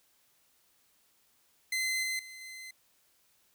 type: tone with level steps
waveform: sawtooth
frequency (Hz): 2058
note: C7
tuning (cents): -29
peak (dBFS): -26 / -28 / -42 / -40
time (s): 1.72-2.71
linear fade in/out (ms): 5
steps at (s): 2.03 / 2.19 / 2.41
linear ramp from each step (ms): 2
effects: white hiss -69 dBFS RMS until 3.54 s